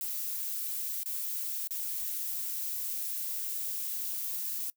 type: noise with dropouts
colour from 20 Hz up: violet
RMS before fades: -35 dBFS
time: 0.01-4.7 s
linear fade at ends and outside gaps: 0 ms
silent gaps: 1.033-1.059 / 1.674-1.708 s
effects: noise-tail reverb RT60 0.1 s tail -23 dB re dry